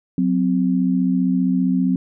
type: tone pair together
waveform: sine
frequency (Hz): 183.8 / 259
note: F#3 / C4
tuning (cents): -11 / -17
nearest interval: tritone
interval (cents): 594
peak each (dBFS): -18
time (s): 0.18-1.96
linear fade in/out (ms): 2
effects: none